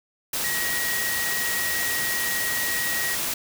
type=tone in noise; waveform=sine; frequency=1900 Hz; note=A#6; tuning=33 cents sharp; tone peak=-27 dBFS; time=0.44-3.15 s; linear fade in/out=5 ms; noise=white; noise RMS=-27 dBFS; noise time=0.33-3.34 s; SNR=-3 dB; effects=none